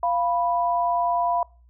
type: tone pair together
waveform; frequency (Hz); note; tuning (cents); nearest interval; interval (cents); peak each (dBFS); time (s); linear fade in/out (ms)
sine; 695 / 985.1; F5 / B5; -9 / -5; tritone; 604; -22 / -23; 0.03-1.43; 2
effects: noise-tail reverb RT60 0.4 s tail -25 dB re dry + added 60 Hz sine -51 dBFS peak until 1.69 s